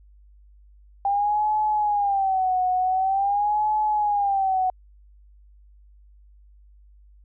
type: tone with vibrato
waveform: sine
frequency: 792 Hz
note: G5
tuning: 18 cents sharp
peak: -19 dBFS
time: 1.05-4.7 s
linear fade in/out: 2 ms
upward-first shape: sine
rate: 0.46 Hz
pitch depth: 130 cents each way
effects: added 50 Hz sine -49 dBFS peak until 7.24 s